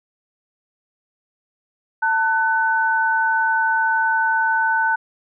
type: tone pair together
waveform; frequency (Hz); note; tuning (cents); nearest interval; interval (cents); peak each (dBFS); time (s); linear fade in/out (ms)
sine; 893 / 1501.8; A5 / F#6; +25 / +25; major sixth; 900; -19 / -18; 2.02-4.96; 10
effects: none